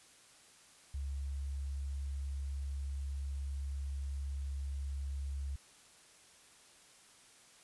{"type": "tone", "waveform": "sine", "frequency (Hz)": 69.3, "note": "C#2", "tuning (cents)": 0, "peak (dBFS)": -36, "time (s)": [0.94, 5.56], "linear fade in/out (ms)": 5, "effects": ["white hiss -61 dBFS RMS until 7.63 s", "resampled to 24000 Hz"]}